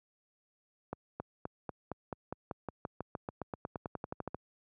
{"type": "accelerating click train", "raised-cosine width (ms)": 1, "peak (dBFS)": -23, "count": 24, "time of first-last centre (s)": [0.93, 4.346], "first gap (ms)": 270, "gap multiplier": 0.94, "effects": ["high-pass 80 Hz 12 dB/octave"]}